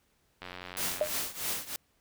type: click train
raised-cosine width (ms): 0.3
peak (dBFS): -25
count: 60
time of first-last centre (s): 0.42-1.071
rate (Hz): 90.6
type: noise with tremolo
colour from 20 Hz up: white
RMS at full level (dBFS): -31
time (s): 0.77-1.76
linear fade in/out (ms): 0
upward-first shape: triangle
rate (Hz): 3.1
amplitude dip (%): 90
type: tone with exponential decay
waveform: sine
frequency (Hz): 607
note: D#5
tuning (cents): -43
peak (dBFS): -20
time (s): 1.01-1.13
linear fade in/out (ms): 2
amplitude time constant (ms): 24
effects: pink hiss -71 dBFS RMS until 2 s